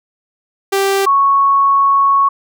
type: tone pair in turn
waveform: sawtooth / sine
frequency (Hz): 392 / 1106.7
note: G4 / C#6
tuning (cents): 0 / -3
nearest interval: octave + tritone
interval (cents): 1797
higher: second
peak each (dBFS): -8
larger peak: neither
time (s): 0.72-1.06 / 1.06-2.29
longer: second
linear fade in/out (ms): 10
effects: none